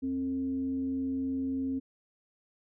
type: tone with frequency modulation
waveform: sine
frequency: 265.9 Hz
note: C4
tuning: 28 cents sharp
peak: -29 dBFS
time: 0.02-1.8 s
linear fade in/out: 20 ms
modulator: 185 Hz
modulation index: 0.26
effects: none